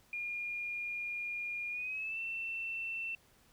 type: tone with pitch glide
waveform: sine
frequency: 2420 to 2685 Hz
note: D#7 to E7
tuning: -49 to +31 cents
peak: -36 dBFS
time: 0.13-3.15 s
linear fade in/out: 2 ms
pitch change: +180 cents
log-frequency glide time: 1.7-2.2 s
effects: pink hiss -66 dBFS RMS until 3.52 s